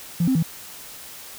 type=tone with pitch steps; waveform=triangle; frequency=170.8 / 262 / 163.7 Hz; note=F3 / C4 / E3; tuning=-38 / +2 / -12 cents; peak=-13 dBFS; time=0.2-0.428 s; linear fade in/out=5 ms; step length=76 ms; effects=tanh soft clip ceiling -14 dBFS + white hiss -40 dBFS RMS until 1.38 s